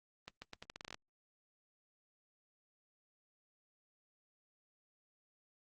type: accelerating click train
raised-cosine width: 0.2 ms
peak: -28 dBFS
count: 12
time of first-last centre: 0.28-0.944 s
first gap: 140 ms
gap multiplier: 0.81
effects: Opus 24 kbps